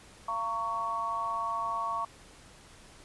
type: tone cluster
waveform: sine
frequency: 685 / 920 / 1117 Hz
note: F5 / A#5 / C#6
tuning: -34 / -23 / +13 cents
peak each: -39 / -36 / -31 dBFS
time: 0.28-2.05 s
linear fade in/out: 5 ms
effects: pink hiss -54 dBFS RMS until 3.04 s + resampled to 24000 Hz